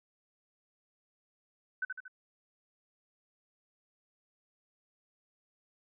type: tone with echo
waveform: sine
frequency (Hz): 1514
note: F#6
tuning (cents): +39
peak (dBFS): -30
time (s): 1.82-1.85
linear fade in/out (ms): 5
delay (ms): 77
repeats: 3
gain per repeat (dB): -5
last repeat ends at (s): 2.081
effects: none